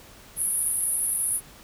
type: band-pass noise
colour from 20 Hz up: pink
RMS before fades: -26 dBFS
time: 0.36-1.41 s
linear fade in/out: 50 ms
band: 10000 to 11000 Hz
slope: 96 dB/octave
effects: pink hiss -49 dBFS RMS until 1.63 s